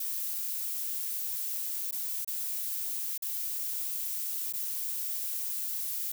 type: noise with dropouts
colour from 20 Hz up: violet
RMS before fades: -34 dBFS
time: 0-6.12 s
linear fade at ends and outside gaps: 5 ms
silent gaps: 1.911-1.924 / 2.247-2.275 / 3.178-3.222 / 4.526-4.535 s
effects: none